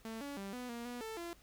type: tone with pitch steps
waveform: sawtooth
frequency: 223.8 / 283.6 / 196.8 / 248.2 / 235.6 / 243.7 / 442.9 / 341.9 Hz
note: A3 / C#4 / G3 / B3 / A#3 / B3 / A4 / F4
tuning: +30 / +40 / +7 / +9 / +19 / -23 / +11 / -37 cents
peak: -38 dBFS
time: 0.05-1.33 s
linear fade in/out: 0 ms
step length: 160 ms
effects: added 50 Hz sine -66 dBFS peak until 1.42 s + pink hiss -65 dBFS RMS until 1.42 s